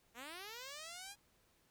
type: linear sweep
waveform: 5% pulse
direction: up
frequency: 221.5 to 830.6 Hz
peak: -36 dBFS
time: 0.14-1.16 s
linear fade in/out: 50 ms
effects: pink hiss -73 dBFS RMS until 1.7 s